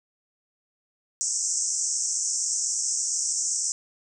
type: band-pass noise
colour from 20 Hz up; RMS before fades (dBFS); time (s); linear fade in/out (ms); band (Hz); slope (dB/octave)
white; -27; 1.21-3.72; 0; 5500 to 8200; 96
effects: none